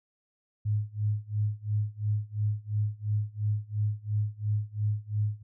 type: tone with tremolo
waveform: sine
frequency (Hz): 105.3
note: G#2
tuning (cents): +24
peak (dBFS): -23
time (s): 0.65-5.43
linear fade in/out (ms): 10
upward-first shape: sine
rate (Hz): 2.9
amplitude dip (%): 95
effects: none